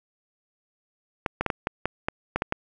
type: clicks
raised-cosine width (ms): 0.5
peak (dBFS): -9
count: 10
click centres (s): 1.262 / 1.41 / 1.463 / 1.502 / 1.671 / 1.856 / 2.085 / 2.36 / 2.421 / 2.524
effects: none